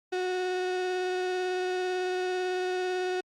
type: tone with vibrato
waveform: 35% pulse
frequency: 366.7 Hz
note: F#4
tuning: 15 cents flat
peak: -26 dBFS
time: 0.12-3.21 s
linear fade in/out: 10 ms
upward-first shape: sine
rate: 18 Hz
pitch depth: 12 cents each way
effects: low-pass 5000 Hz 12 dB/octave + Opus 48 kbps